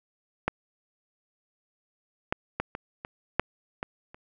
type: clicks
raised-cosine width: 0.5 ms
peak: -9 / -10 / -12 / -19 / -21 / -6 / -16 / -30 dBFS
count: 8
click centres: 0.48 / 2.325 / 2.6 / 2.751 / 3.049 / 3.396 / 3.829 / 4.145 s
effects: none